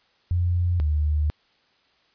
sine tone pair in turn, 88 / 75.4 Hz, F2 / D2, +14 / +46 cents, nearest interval minor third, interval 268 cents, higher first, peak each -19 dBFS, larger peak neither, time 0.31-0.8 / 0.8-1.3 s, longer second, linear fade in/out 0 ms, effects white hiss -63 dBFS RMS until 2.14 s + resampled to 11025 Hz

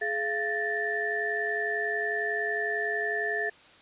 sine tone cluster, 422 / 687 / 1761 / 1852 Hz, G#4 / F5 / A6 / A#6, +28 / -29 / +1 / -12 cents, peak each -33 / -35 / -29 / -37 dBFS, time 0.01-3.5 s, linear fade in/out 10 ms, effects white hiss -54 dBFS RMS until 3.81 s + resampled to 8000 Hz

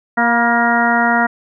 harmonic tone with a mistuned harmonic, 235 Hz, A#3, 14 cents sharp, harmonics 1 / 2 / 3 / 4 / 5 / 6 / 7 / 8, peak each -18 / -27 / -17 / -19 / -27 / -17 / -26 / -19 dBFS, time 0.17-1.27 s, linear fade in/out 10 ms, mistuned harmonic 4, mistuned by +27 cents, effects none

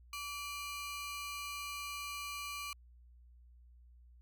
sawtooth ring-modulated tone, 1771 Hz, A6, 11 cents sharp, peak -34 dBFS, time 0.13-2.73 s, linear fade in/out 2 ms, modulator 618 Hz, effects added 60 Hz sine -57 dBFS peak until 4.21 s

